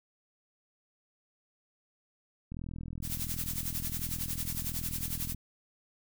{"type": "click train", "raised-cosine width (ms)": 5, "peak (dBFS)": -28, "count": 118, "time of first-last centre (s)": [2.52, 5.346], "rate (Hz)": 41.4}
{"type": "noise with tremolo", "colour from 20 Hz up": "blue", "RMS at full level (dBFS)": -34, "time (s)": [3.02, 5.35], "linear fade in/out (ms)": 50, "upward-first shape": "sine", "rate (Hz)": 11, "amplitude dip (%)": 75}
{"effects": []}